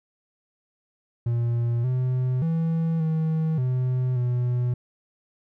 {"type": "tone with pitch steps", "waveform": "triangle", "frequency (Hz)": [118.3, 127.5, 163.8, 159.3, 127.3, 123.1], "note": ["A#2", "C3", "E3", "D#3", "C3", "B2"], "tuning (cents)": [26, -44, -11, 41, -47, -5], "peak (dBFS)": -19, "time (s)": [1.26, 4.74], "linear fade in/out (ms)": 5, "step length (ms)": 580, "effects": []}